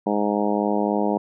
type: harmonic tone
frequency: 103.6 Hz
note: G#2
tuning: 4 cents flat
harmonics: 2 / 3 / 4 / 5 / 6 / 7 / 8 / 9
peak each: -24 / -26 / -27 / -28 / -29 / -29 / -30 / -31 dBFS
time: 0.06-1.18 s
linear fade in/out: 10 ms
effects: none